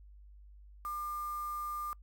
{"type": "tone with quantisation", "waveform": "sine", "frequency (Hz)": 1200, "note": "D6", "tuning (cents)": 37, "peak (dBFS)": -36, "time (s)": [0.85, 1.93], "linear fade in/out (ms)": 0, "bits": 8, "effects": ["noise-tail reverb RT60 0.1 s tail -26 dB re dry", "added 50 Hz sine -52 dBFS peak until 2.02 s"]}